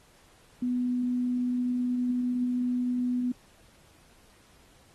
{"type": "tone", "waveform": "sine", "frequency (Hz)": 247.6, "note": "B3", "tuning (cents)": 5, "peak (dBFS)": -25, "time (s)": [0.62, 3.32], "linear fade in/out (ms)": 5, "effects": ["pink hiss -60 dBFS RMS until 4.94 s", "AAC 32 kbps"]}